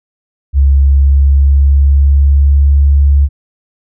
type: tone with pitch glide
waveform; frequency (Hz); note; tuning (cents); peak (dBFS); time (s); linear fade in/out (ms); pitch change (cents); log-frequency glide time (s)
sine; 68.9 to 70.55; C#2 to C#2; -10 to +31; -4; 0.53-3.29; 50; +41; 0.79-2.81
effects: none